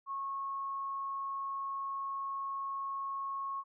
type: tone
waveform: sine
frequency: 1095 Hz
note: C#6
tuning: 22 cents flat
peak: -35 dBFS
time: 0.06-3.64 s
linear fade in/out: 50 ms
effects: none